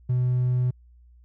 triangle tone, 125.2 Hz, B2, 24 cents sharp, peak -17 dBFS, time 0.09-0.71 s, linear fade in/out 10 ms, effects tanh soft clip ceiling -15 dBFS + added 60 Hz sine -50 dBFS peak until 1.24 s

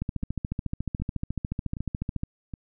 two click trains, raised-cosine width 5 ms, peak -23 / -16 dBFS, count 4 / 32, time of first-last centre 0.23-2.538 / 0.02-2.234 s, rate 1.3 / 14 Hz, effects none

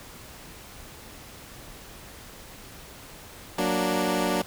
15% pulse chord, Gb augmented, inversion none, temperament equal, 185 / 233.1 / 293.7 Hz, Gb3 / Bb3 / D4, 0 / 0 / 0 cents, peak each -21 / -23 / -21 dBFS, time 3.58-4.42 s, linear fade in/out 5 ms, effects pink hiss -45 dBFS RMS until 4.46 s

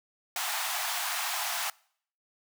pink high-pass noise, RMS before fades -32 dBFS, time 0.36-1.7 s, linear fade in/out 2 ms, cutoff 670 Hz, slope 96 dB/octave, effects noise-tail reverb RT60 0.6 s tail -25 dB re dry

